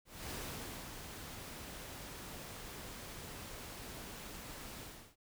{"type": "noise with ADSR envelope", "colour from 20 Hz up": "pink", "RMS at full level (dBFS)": -43, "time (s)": [0.05, 5.16], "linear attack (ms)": 260, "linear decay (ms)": 590, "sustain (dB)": -5, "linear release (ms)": 340, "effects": []}